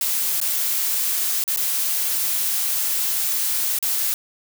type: noise with dropouts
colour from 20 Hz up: blue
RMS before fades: -22 dBFS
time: 0.01-4.14 s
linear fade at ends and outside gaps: 1 ms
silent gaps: 0.402-0.414 / 1.439-1.478 / 1.562-1.572 / 3.788-3.826 s
effects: none